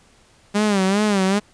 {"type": "tone with vibrato", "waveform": "sawtooth", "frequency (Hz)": 200.3, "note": "G3", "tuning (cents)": 38, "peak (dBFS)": -12, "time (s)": [0.54, 1.4], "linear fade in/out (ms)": 20, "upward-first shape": "sine", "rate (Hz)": 2.5, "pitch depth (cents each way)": 110, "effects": ["pink hiss -54 dBFS RMS until 1.53 s", "resampled to 22050 Hz"]}